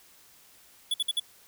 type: tone bursts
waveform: square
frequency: 3426 Hz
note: A7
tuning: 47 cents flat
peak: -25 dBFS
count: 4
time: 0.91-1.199 s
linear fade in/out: 5 ms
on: 31 ms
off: 55 ms
effects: white hiss -57 dBFS RMS until 1.47 s